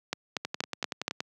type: two click trains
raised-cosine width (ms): 0.2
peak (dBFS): -11 / -14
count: 5 / 9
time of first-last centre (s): 0.13-1.08 / 0.45-1.205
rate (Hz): 4.21 / 10.6
effects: high-pass 150 Hz 12 dB/octave